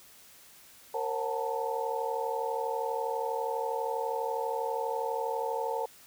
sine tone cluster, 464.7 / 537 / 738 / 877 / 917 Hz, A#4 / C5 / F#5 / A5 / A#5, -5 / +45 / -5 / -6 / -29 cents, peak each -34 / -36 / -40 / -34 / -39 dBFS, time 0.94-5.86 s, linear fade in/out 5 ms, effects white hiss -55 dBFS RMS until 6.06 s

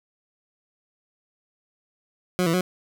20% pulse tone with pitch steps, 181.5 / 165.4 / 182.6 Hz, F#3 / E3 / F#3, -33 / +6 / -23 cents, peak -15 dBFS, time 2.39-2.609 s, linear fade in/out 0 ms, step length 73 ms, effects none

